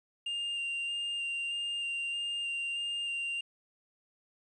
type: tone with vibrato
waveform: triangle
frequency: 2794 Hz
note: F7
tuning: in tune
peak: -31 dBFS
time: 0.26-3.41 s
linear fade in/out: 5 ms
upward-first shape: square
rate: 1.6 Hz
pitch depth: 10 cents each way
effects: resampled to 22050 Hz + 11-bit